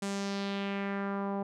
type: tone with low-pass filter sweep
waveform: sawtooth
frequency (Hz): 198.5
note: G3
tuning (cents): +22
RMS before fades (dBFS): -34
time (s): 0.02-1.43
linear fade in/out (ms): 5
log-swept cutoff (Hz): 8500 to 810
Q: 2
effects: none